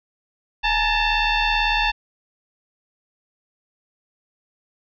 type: tone with frequency modulation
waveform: sine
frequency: 922 Hz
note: A#5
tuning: 19 cents flat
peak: -17 dBFS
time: 0.63-1.92 s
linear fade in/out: 20 ms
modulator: 883 Hz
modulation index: 3.2
effects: none